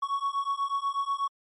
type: beating tone pair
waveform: triangle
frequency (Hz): 1108.7 / 1116.9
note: C#6 / C#6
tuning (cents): 0 / +13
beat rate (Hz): 8.2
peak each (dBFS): -28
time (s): 0.02-1.28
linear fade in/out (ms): 10
effects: MP3 48 kbps